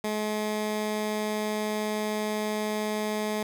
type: tone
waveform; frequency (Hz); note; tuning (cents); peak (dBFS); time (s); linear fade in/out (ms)
15% pulse; 213; G#3; +44; -21; 0.04-3.43; 2
effects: none